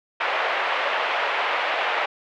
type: band-pass noise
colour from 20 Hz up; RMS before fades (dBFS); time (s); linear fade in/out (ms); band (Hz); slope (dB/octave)
pink; -24; 0.2-2.06; 10; 580 to 2900; 24
effects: none